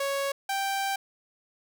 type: tone pair in turn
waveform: sawtooth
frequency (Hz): 554.4 / 784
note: C#5 / G5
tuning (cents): 0 / 0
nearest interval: tritone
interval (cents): 600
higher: second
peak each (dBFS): -23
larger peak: neither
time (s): 0-0.32 / 0.49-0.96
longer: second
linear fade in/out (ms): 5
effects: none